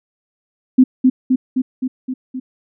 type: tone with echo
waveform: sine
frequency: 257.1 Hz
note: C4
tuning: 30 cents flat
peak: -4 dBFS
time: 0.78-0.84 s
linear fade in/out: 10 ms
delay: 260 ms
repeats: 6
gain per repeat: -3 dB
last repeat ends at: 2.4 s
effects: none